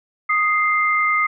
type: tone pair together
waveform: sine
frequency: 1244.5 / 2093 Hz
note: D#6 / C7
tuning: 0 / 0 cents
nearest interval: major sixth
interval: 900 cents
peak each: -18 dBFS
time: 0.29-1.27 s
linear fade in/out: 10 ms
effects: none